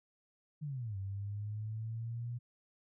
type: linear two-way sweep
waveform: sine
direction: down then up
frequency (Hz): 155.56 to 96 to 121.1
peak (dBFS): -37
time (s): 0.61-2.39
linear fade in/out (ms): 20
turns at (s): 0.97
effects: none